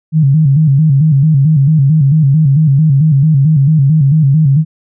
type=tone with vibrato; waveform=sine; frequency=146.83 Hz; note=D3; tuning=in tune; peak=-5 dBFS; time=0.12-4.65 s; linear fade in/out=50 ms; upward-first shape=square; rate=4.5 Hz; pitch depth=120 cents each way; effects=none